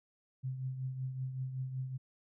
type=tone with tremolo; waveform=sine; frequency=130.4 Hz; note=C3; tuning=5 cents flat; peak=-33 dBFS; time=0.43-1.98 s; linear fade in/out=20 ms; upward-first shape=triangle; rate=5.3 Hz; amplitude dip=60%; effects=none